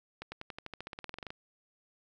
accelerating click train, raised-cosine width 0.3 ms, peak -25 dBFS, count 18, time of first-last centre 0.22-1.305 s, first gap 100 ms, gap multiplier 0.94, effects none

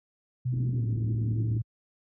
sine tone with pitch glide, 125.3 to 112.28 Hz, B2 to A2, +25 to +36 cents, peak -25 dBFS, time 0.45-1.62 s, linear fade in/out 10 ms, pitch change -189 cents, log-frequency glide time 0.73-0.86 s
white low-pass noise, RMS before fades -36 dBFS, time 0.52-1.59 s, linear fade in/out 20 ms, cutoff 330 Hz, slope 48 dB/octave
effects high-pass 60 Hz 12 dB/octave

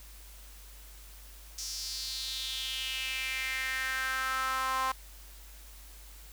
sawtooth tone with high-pass filter sweep, 262.1 Hz, C4, 3 cents sharp, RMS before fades -34 dBFS, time 1.58-4.92 s, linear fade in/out 5 ms, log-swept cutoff 5700 to 1000 Hz, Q 4.2, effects added 50 Hz sine -49 dBFS peak until 6.32 s + white hiss -54 dBFS RMS until 6.32 s

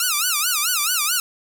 5% pulse tone with vibrato, 1318.5 Hz, E6, in tune, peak -7 dBFS, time 0-1.2 s, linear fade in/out 2 ms, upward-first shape sine, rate 4.6 Hz, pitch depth 220 cents each way, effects 7-bit

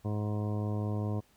harmonic tone, 105 Hz, G#2, 19 cents sharp, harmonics 1 / 2 / 3 / 4 / 5 / 6 / 7 / 9 / 10, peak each -31 / -37 / -41 / -43 / -45 / -47 / -48 / -50 / -51 dBFS, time 0.04-1.21 s, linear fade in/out 20 ms, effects pink hiss -66 dBFS RMS until 1.36 s

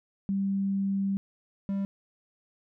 sine / triangle tone pair in turn, 196.1 / 197.09 Hz, G3 / G3, +1 / +10 cents, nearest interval unison, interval 9 cents, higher second, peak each -25 dBFS, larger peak neither, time 0.29-1.17 / 1.69-1.85 s, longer first, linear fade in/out 0 ms, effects none

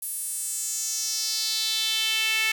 sawtooth tone with high-pass filter sweep, 440 Hz, A4, in tune, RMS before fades -27 dBFS, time 0.02-2.52 s, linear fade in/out 5 ms, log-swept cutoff 11000 to 2300 Hz, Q 3.3, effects none

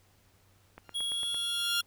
click train, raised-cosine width 0.5 ms, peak -30 dBFS, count 6, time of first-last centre 0.78-1.345 s, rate 8.85 Hz
15% pulse tone with exponential growth, 1396.9 Hz, F6, in tune, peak -21 dBFS, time 0.84-1.81 s, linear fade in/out 5 ms, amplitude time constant 210 ms
square tone with pitch glide, 3322 to 3349 Hz, G#7 to G#7, 0 to +14 cents, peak -31 dBFS, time 0.94-1.82 s, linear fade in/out 20 ms, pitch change +14 cents, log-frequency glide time 1.11-1.26 s
effects added 96 Hz sine -66 dBFS peak until 1.86 s + pink hiss -66 dBFS RMS until 1.86 s

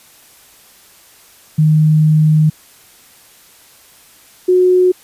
sine tone pair in turn, 154.7 / 365.1 Hz, D#3 / F#4, -10 / -23 cents, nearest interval octave + minor third, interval 1487 cents, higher second, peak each -7 dBFS, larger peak neither, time 1.58-2.5 / 4.48-4.92 s, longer first, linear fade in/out 10 ms, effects white hiss -45 dBFS RMS until 5.03 s + resampled to 32000 Hz

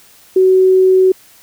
sine tone, 374.9 Hz, F#4, 23 cents sharp, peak -6 dBFS, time 0.36-1.12 s, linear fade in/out 5 ms, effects white hiss -45 dBFS RMS until 1.42 s

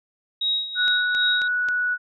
sine tone with tremolo, 3798 Hz, A#7, 32 cents sharp, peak -19 dBFS, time 0.41-1.48 s, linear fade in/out 5 ms, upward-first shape sine, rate 2.6 Hz, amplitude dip 75%
sine tone, 1472 Hz, F#6, 9 cents flat, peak -20 dBFS, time 0.75-1.98 s, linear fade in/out 50 ms
click train, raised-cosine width 0.2 ms, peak -18 dBFS, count 4, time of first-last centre 0.88-1.686 s, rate 3.72 Hz
effects none

